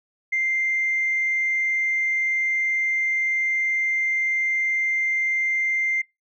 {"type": "tone", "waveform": "sine", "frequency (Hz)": 2093, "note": "C7", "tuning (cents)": 0, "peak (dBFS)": -19, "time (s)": [0.32, 6.02], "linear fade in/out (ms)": 10, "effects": ["noise-tail reverb RT60 0.2 s tail -24 dB re dry", "tanh soft clip ceiling -15 dBFS"]}